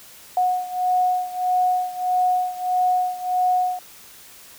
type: beating tone pair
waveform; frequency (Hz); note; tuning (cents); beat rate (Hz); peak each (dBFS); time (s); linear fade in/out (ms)
sine; 730 / 731.6; F#5 / F#5; -24 / -20; 1.6; -20 / -23; 0.37-3.79; 2
effects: white hiss -45 dBFS RMS until 4.58 s